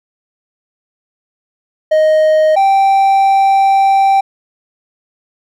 triangle tone pair in turn, 623 / 781.5 Hz, D#5 / G5, +2 / -6 cents, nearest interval major third, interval 392 cents, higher second, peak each -5 dBFS, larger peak neither, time 1.91-2.56 / 2.56-4.21 s, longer second, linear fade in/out 10 ms, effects none

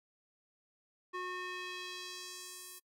square tone with band-pass filter sweep, 363.9 Hz, F#4, 29 cents flat, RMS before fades -44 dBFS, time 1.13-2.8 s, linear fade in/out 20 ms, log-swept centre 1300 to 12000 Hz, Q 1.2, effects noise-tail reverb RT60 0.1 s tail -25 dB re dry

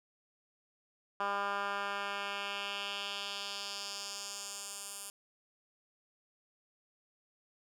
10% pulse tone with band-pass filter sweep, 200.6 Hz, G3, 40 cents sharp, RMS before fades -39 dBFS, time 1.2-5.1 s, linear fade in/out 2 ms, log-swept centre 1200 to 9900 Hz, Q 1.7, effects none

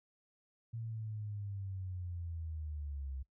sine linear sweep, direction down, 115.6 to 65.2 Hz, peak -39 dBFS, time 0.73-3.23 s, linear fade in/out 10 ms, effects noise-tail reverb RT60 0.1 s tail -20 dB re dry

